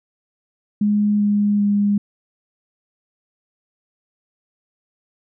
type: tone with pitch steps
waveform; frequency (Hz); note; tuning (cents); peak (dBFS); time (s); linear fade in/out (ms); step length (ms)
sine; 207.7 / 205.8 / 203.9; G#3 / G#3 / G#3; 0 / -16 / -32; -14; 0.81-1.98; 5; 390
effects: none